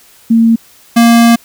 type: tone pair in turn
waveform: sine / square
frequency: 228.1 / 233.2 Hz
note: A#3 / A#3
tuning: -37 / +1 cents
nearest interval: unison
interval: 38 cents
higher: second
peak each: -4 dBFS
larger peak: neither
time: 0.3-0.56 / 0.96-1.36 s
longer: second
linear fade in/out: 10 ms
effects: white hiss -43 dBFS RMS until 1.44 s